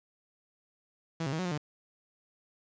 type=tone with pitch steps; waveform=sawtooth; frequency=164.1 / 135.2 / 159.3 / 184.1 / 177.1 / 149.1 Hz; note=E3 / C#3 / D#3 / F#3 / F3 / D3; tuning=-8 / -43 / +41 / -8 / +24 / +27 cents; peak=-27 dBFS; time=1.2-1.578 s; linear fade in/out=5 ms; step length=63 ms; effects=resampled to 16000 Hz + 9-bit